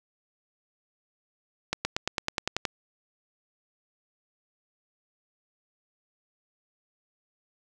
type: accelerating click train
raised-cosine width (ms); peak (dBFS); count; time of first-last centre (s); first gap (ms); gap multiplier
0.2; -9; 10; 1.73-2.652; 120; 0.96
effects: none